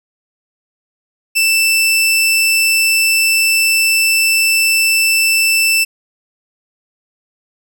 sawtooth tone, 2659 Hz, E7, 14 cents sharp, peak -7 dBFS, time 1.35-5.85 s, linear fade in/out 20 ms, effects none

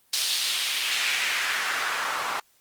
white noise with band-pass filter sweep, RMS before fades -26 dBFS, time 0.13-2.4 s, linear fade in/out 5 ms, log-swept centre 4600 to 980 Hz, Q 1.7, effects white hiss -63 dBFS RMS until 2.6 s + Opus 32 kbps

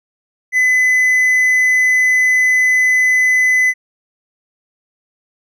triangle tone, 2013 Hz, B6, 33 cents sharp, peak -8 dBFS, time 0.52-3.74 s, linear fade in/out 50 ms, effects none

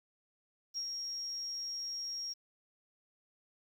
sine tone with ADSR envelope, 5588 Hz, F8, in tune, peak -34 dBFS, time 0.74-2.34 s, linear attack 33 ms, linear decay 75 ms, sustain -3 dB, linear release 18 ms, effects 10-bit

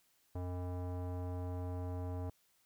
square tone with low-pass filter, 90 Hz, F#2, 47 cents flat, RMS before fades -40 dBFS, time 0.35-2.3 s, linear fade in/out 5 ms, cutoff 780 Hz, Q 1.6, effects white hiss -73 dBFS RMS until 2.65 s

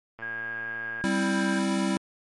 click train, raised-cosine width 0.5 ms, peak -27 dBFS, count 94, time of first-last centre 0.19-1.013 s, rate 113 Hz
sine tone with pitch glide, 1630 to 1588.2 Hz, G#6 to G6, -33 to +22 cents, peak -31 dBFS, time 0.22-1.59 s, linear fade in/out 5 ms, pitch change -45 cents, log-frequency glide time 1.03-1.18 s
square chord, C major, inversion second, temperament equal, 196 / 261.6 / 329.6 Hz, G3 / C4 / E4, 0 / 0 / 0 cents, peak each -27 / -31 / -30 dBFS, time 1.04-1.97 s, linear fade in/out 0 ms
effects MP3 48 kbps

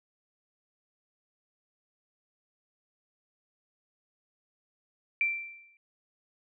sine tone with exponential decay, 2349 Hz, D7, in tune, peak -22 dBFS, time 5.21-5.77 s, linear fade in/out 1 ms, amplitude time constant 120 ms, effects none

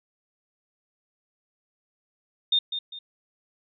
sine tone with echo, 3646 Hz, A#7, 39 cents flat, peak -18 dBFS, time 2.52-2.59 s, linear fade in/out 5 ms, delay 200 ms, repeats 2, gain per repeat -9 dB, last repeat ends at 2.99 s, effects none

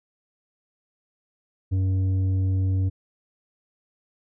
triangle tone with tanh clipping, 94.6 Hz, F#2, 39 cents sharp, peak -21 dBFS, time 1.71-2.9 s, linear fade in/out 20 ms, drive 11 dB, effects none

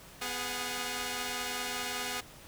5% pulse tone cluster, 249 / 413.3 / 727 Hz, B3 / G#4 / F#5, +14 / -8 / -31 cents, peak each -27 dBFS, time 0.21-2.21 s, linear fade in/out 10 ms, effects pink hiss -52 dBFS RMS until 2.47 s

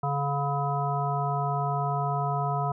harmonic tone, 141.7 Hz, C#3, 38 cents sharp, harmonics 1 / 3 / 5 / 7 / 9, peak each -28 / -37 / -30 / -32 / -34 dBFS, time 0.03-2.72 s, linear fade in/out 5 ms, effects none

